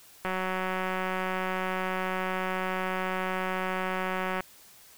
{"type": "click train", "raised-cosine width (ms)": 0.5, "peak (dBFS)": -16, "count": 774, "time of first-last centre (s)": [0.25, 4.406], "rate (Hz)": 186, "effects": ["white hiss -54 dBFS RMS until 4.97 s"]}